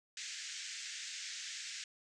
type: band-pass noise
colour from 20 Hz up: white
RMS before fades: -45 dBFS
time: 0.17-1.84 s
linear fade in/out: 2 ms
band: 1600 to 7400 Hz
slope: 48 dB/octave
effects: resampled to 22050 Hz